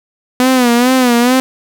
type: tone with vibrato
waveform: sawtooth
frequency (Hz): 248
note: B3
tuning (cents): +7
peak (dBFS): -4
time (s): 0.4-1.4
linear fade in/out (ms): 0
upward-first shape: sine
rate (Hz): 2.3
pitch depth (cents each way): 87
effects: none